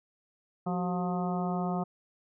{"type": "harmonic tone with a mistuned harmonic", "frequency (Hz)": 178.5, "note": "F3", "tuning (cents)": 38, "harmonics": [1, 2, 3, 4, 5, 6, 7], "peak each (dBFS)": [-30, -38, -42, -35, -42, -44, -42], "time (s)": [0.66, 1.84], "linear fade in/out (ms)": 10, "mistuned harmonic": 2, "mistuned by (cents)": 87, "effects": []}